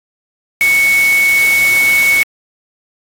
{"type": "tone in noise", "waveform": "sine", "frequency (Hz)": 2217, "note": "C#7", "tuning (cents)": 0, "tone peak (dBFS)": -8, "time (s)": [0.61, 2.23], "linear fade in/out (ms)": 0, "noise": "white", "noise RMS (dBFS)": -21, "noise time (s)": [0.61, 2.23], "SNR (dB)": 10, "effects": ["AAC 48 kbps"]}